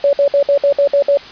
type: tone bursts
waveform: sine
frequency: 566 Hz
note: C#5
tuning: 36 cents sharp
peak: -8 dBFS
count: 8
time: 0.04-1.173 s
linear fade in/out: 2 ms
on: 90 ms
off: 59 ms
effects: white hiss -34 dBFS RMS until 1.31 s + resampled to 11025 Hz